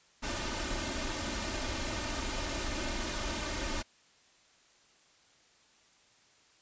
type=noise with comb filter; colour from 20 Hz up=pink; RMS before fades=-35 dBFS; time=0.22-3.83 s; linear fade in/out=20 ms; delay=3.3 ms; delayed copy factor=+0.7; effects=white hiss -64 dBFS RMS until 6.61 s + resampled to 16000 Hz